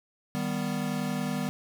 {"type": "chord", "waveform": "square", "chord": "Eb augmented", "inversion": "none", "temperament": "equal", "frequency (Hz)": [155.56, 196, 246.9], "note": ["Eb3", "G3", "B3"], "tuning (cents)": [0, 0, 0], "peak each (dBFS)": [-35, -33, -33], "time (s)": [0.35, 1.49], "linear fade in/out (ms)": 0, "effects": ["11-bit"]}